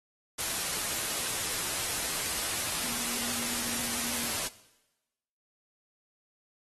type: tone in noise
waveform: sine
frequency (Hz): 238.4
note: A#3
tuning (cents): +39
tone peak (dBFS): -43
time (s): 2.83-4.29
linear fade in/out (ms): 10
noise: white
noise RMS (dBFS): -32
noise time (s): 0.38-4.48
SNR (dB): -14
effects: noise-tail reverb RT60 1.0 s tail -18 dB re dry + AAC 32 kbps